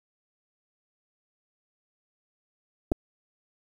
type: clicks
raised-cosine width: 2 ms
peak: -14 / -11 dBFS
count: 2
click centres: 2.917 / 2.92 s
effects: 8-bit